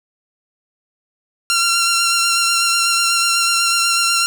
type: tone with vibrato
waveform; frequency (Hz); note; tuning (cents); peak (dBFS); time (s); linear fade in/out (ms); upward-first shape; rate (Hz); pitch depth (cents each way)
10% pulse; 1373; F6; -30; -5; 1.5-4.26; 0; sine; 8.1; 18
effects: none